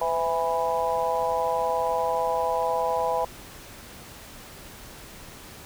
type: harmonic tone with a mistuned harmonic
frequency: 164.81 Hz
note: E3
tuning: in tune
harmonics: 3 / 4 / 5 / 6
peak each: -28 / -28 / -28 / -28 dBFS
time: 0.01-3.25 s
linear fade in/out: 5 ms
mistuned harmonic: 3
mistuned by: +35 cents
effects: pink hiss -44 dBFS RMS until 5.65 s